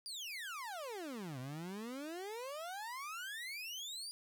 30% pulse exponential two-way sweep, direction down then up, 4906 to 123.47 to 4906 Hz, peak -40 dBFS, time 0.06-4.11 s, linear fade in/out 0 ms, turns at 1.39 s, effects 13-bit

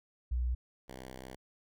sine / 5% pulse tone pair in turn, 61.2 / 64.49 Hz, B1 / C2, -15 / -24 cents, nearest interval minor second, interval 91 cents, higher second, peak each -29 / -34 dBFS, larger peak first, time 0.31-0.55 / 0.88-1.36 s, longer second, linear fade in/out 10 ms, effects none

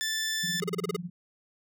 15% pulse tone, 1760 Hz, A6, in tune, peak -22 dBFS, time 0.01-0.6 s, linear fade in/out 0 ms
sine tone with tremolo, 175.4 Hz, F3, 8 cents sharp, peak -30 dBFS, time 0.43-1.1 s, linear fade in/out 10 ms, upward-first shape triangle, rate 18 Hz, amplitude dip 95%
square tone bursts, 415.3 Hz, G#4, in tune, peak -27 dBFS, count 7, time 0.62-0.965 s, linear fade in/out 5 ms, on 21 ms, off 33 ms
effects none

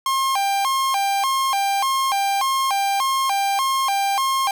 45% pulse tone with vibrato, 921 Hz, A#5, 21 cents flat, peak -18 dBFS, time 0.06-4.51 s, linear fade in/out 2 ms, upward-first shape square, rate 1.7 Hz, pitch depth 260 cents each way, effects none

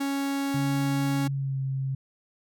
45% pulse tone, 277.2 Hz, C#4, in tune, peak -26 dBFS, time 0-1.28 s, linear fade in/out 10 ms
sine tone with pitch glide, 139.9 to 134.2 Hz, C#3 to C3, +16 to +44 cents, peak -26 dBFS, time 0.54-1.95 s, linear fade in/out 5 ms, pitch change -72 cents, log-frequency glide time 1.19-1.6 s
effects none

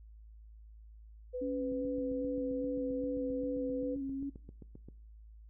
sine tone, 500 Hz, B4, 21 cents sharp, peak -35 dBFS, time 1.33-3.96 s, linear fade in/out 20 ms
sine tone with vibrato, 274.9 Hz, C#4, 14 cents flat, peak -35 dBFS, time 1.41-4.3 s, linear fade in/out 10 ms, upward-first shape square, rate 2.5 Hz, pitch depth 25 cents each way
click train, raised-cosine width 3 ms, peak -36 dBFS, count 25, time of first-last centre 1.72-4.886 s, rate 7.58 Hz
effects noise-tail reverb RT60 0.6 s tail -21 dB re dry + added 54 Hz sine -51 dBFS peak until 5.49 s

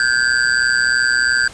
square tone with amplitude modulation, 1568 Hz, G6, in tune, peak -10 dBFS, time 0-1.48 s, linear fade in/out 2 ms, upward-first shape sine, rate 123 Hz, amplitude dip 90%, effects pink hiss -38 dBFS RMS until 1.53 s + resampled to 22050 Hz

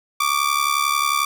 sawtooth ring-modulated tone, 1167 Hz, D6, 11 cents flat, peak -11 dBFS, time 0.2-1.25 s, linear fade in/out 5 ms, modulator 35.6 Hz, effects none

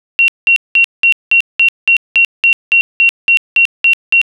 sine tone bursts, 2740 Hz, F7, 34 cents flat, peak -5 dBFS, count 15, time 0.19-4.215 s, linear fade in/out 0 ms, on 91 ms, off 190 ms, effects none

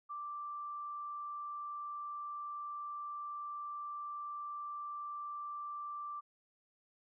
sine tone, 1174.7 Hz, D6, in tune, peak -40 dBFS, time 0.09-6.21 s, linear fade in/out 20 ms, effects none

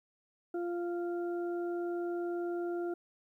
harmonic tone, 347.6 Hz, F4, 8 cents flat, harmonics 1 / 2 / 4, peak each -33 / -43 / -49 dBFS, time 0.54-2.94 s, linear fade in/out 5 ms, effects 12-bit

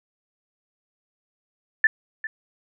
sine tone with echo, 1760 Hz, A6, in tune, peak -12 dBFS, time 1.84-1.87 s, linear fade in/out 2 ms, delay 400 ms, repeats 1, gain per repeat -15 dB, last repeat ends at 2.27 s, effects none

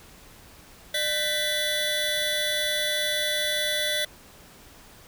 square tone cluster, 603 / 1532 / 1980 / 3457 / 3951 Hz, D5 / G6 / B6 / A7 / B7, +46 / -40 / +4 / -31 / 0 cents, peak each -32 / -35 / -31 / -28 / -35 dBFS, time 0.94-4.05 s, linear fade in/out 5 ms, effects pink hiss -50 dBFS RMS until 5.07 s

